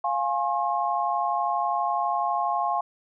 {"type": "chord", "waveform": "sine", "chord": "F minor", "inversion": "none", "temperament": "equal with one note detuned", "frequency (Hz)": [698.5, 830.6, 1074.1], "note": ["F5", "Ab5", "C6"], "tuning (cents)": [0, 0, 45], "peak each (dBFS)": -27, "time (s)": [0.04, 2.81], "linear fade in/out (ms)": 5, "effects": []}